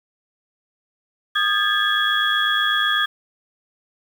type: tone cluster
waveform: sine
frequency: 1229 / 1613 / 1721 / 3339 Hz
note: D#6 / G6 / A6 / G#7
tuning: -22 / +49 / -39 / +9 cents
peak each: -23 / -22 / -24 / -21 dBFS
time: 1.35-3.06 s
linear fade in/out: 10 ms
effects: 7-bit